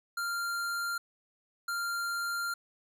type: tone bursts at uneven times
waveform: square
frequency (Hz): 1391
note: F6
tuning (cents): -7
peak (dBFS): -32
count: 2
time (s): 0.17-0.98 / 1.68-2.54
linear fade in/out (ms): 5
effects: none